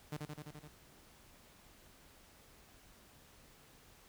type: tone with echo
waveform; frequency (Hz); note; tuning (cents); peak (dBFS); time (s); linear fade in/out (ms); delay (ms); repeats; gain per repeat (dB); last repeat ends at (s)
sawtooth; 150.3; D3; +40; -35; 0.12-0.17; 5; 85; 6; -2; 0.68
effects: pink hiss -62 dBFS RMS until 4.08 s